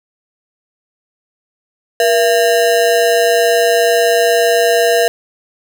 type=ring-modulated tone; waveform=square; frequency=574 Hz; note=D5; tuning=40 cents flat; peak=-7 dBFS; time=2-5.08 s; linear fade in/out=0 ms; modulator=98.9 Hz; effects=none